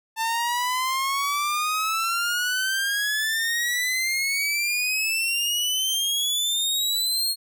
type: exponential sweep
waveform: sawtooth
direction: up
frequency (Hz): 889 to 4304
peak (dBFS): -19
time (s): 0.16-7.36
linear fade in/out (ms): 50
effects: none